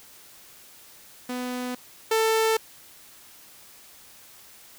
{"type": "tone pair in turn", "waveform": "sawtooth", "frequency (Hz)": [249.3, 444.2], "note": ["B3", "A4"], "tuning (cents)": [16, 16], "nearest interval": "minor seventh", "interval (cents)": 1000, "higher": "second", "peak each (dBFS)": [-25, -16], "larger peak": "second", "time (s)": [[1.29, 1.75], [2.11, 2.57]], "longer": "neither", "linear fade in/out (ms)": 5, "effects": ["white hiss -50 dBFS RMS until 4.78 s"]}